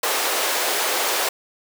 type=high-pass noise; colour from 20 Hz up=pink; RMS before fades=-22 dBFS; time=0.03-1.29 s; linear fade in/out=5 ms; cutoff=430 Hz; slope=24 dB/octave; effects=none